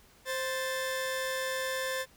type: tone pair together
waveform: sawtooth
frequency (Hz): 523.3 / 1760.2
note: C5 / A6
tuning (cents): 0 / 0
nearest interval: octave + major sixth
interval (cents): 2100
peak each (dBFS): -29 / -32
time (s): 0.25-2.06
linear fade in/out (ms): 50
effects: pink hiss -60 dBFS RMS until 2.16 s